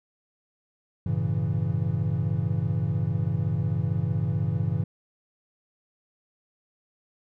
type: chord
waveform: triangle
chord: G diminished seventh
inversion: none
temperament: equal with one note detuned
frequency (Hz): 98 / 113.75 / 138.59 / 164.81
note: G2 / Bb2 / Db3 / Fb3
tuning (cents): 0 / -42 / 0 / 0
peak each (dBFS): -27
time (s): 1.06-4.84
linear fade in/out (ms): 5
effects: none